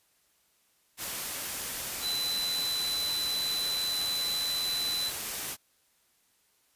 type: tone in noise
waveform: sine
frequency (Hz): 4007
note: B7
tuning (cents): +24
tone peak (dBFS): -29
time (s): 2.01-5.12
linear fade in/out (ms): 50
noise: white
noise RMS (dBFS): -35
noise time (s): 0.97-5.57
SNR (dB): +3
effects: white hiss -69 dBFS RMS until 6.75 s + resampled to 32000 Hz